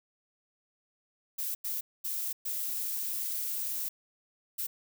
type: noise bursts at uneven times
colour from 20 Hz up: violet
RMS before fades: -34 dBFS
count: 5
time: 1.38-1.55 / 1.64-1.81 / 2.04-2.33 / 2.45-3.89 / 4.58-4.67 s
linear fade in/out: 10 ms
effects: none